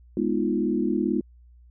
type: chord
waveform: sine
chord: F half-diminished seventh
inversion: first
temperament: equal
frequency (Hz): 207.7 / 246.9 / 311.1 / 349.2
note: Ab3 / Cb4 / Eb4 / F4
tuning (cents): 0 / 0 / 0 / 0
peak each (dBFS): -27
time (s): 0.17-1.21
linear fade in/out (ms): 2
effects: added 60 Hz sine -49 dBFS peak until 1.7 s